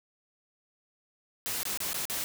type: noise with dropouts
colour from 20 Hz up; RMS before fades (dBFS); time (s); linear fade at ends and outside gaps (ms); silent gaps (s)
white; -33; 1.46-2.24; 0; 1.632-1.653 / 1.774-1.803 / 1.932-1.943 / 2.054-2.098
effects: none